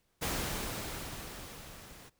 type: noise with level ramp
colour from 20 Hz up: pink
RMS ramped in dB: -33 to -53 dBFS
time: 0.21-2.1 s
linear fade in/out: 20 ms
effects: pink hiss -75 dBFS RMS until 2.19 s